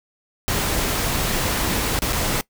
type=noise with dropouts; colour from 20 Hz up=pink; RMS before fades=-22 dBFS; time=0.48-2.41 s; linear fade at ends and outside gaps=0 ms; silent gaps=1.99-2.02 / 2.125-2.129 s; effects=noise-tail reverb RT60 0.1 s tail -21 dB re dry